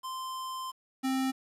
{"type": "tone pair in turn", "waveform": "square", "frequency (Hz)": [1040, 263.5], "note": ["C6", "C4"], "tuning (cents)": [-11, 12], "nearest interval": "2 octaves", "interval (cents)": 2377, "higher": "first", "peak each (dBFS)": [-36, -28], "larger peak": "second", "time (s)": [[0.03, 0.72], [1.03, 1.32]], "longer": "first", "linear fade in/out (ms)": 20, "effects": ["resampled to 32000 Hz", "10-bit"]}